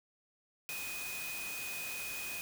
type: tone in noise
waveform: sine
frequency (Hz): 2494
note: D#7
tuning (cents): +3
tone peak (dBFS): -41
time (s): 0.69-2.41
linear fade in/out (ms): 0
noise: white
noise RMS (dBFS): -43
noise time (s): 0.69-2.41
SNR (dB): -1
effects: none